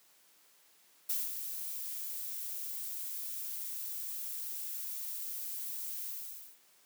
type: noise with ADSR envelope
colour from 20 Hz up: violet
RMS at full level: -32 dBFS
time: 1.09-6.59 s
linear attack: 8 ms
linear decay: 210 ms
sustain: -8 dB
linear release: 520 ms
effects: white hiss -65 dBFS RMS until 6.85 s + high-pass 200 Hz 12 dB/octave